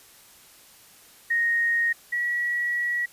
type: tone pair in turn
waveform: sine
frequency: 1864.7 / 1927.1 Hz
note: A#6 / B6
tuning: 0 / -43 cents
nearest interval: minor second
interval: 57 cents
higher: second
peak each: -20 / -23 dBFS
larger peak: first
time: 1.3-1.93 / 2.12-3.06 s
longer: second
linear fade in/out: 10 ms
effects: white hiss -52 dBFS RMS until 3.12 s + resampled to 32000 Hz